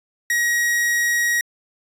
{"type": "tone", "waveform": "45% pulse", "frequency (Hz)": 1898, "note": "A#6", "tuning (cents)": 31, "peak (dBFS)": -17, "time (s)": [0.3, 1.41], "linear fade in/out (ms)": 2, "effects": ["resampled to 32000 Hz"]}